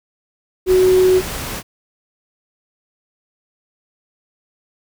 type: tone in noise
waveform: sine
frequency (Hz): 370.7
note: F#4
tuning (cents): +3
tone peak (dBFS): -9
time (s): 0.66-1.22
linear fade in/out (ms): 50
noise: pink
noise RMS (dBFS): -26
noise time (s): 0.66-1.63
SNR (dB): +14
effects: none